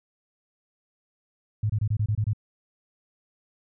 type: tone bursts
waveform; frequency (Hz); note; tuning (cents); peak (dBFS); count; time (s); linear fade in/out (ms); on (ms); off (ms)
sine; 106.4; G#2; +42; -21; 8; 1.63-2.333; 5; 66; 25
effects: none